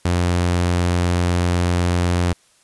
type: tone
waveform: sawtooth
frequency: 88 Hz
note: F2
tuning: 14 cents sharp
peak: -12 dBFS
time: 0.05-2.33 s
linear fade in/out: 5 ms
effects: white hiss -56 dBFS RMS until 2.63 s + resampled to 24000 Hz